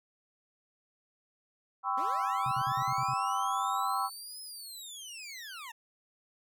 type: chord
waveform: sine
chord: C# half-diminished seventh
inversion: second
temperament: equal with one note detuned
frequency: 784 / 1010.9 / 1108.7 / 1318.5 Hz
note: G5 / B5 / C#6 / E6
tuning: 0 / +40 / 0 / 0 cents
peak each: -34 dBFS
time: 1.83-4.1 s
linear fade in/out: 50 ms
type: linear two-way sweep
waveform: 20% pulse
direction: up then down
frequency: 235.6 to 5130 to 871 Hz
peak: -37 dBFS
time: 1.97-5.72 s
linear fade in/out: 10 ms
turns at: 4.42 s
type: tone bursts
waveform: sine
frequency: 130.81 Hz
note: C3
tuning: in tune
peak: -36 dBFS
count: 7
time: 2.46-3.137 s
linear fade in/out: 2 ms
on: 53 ms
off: 51 ms
effects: none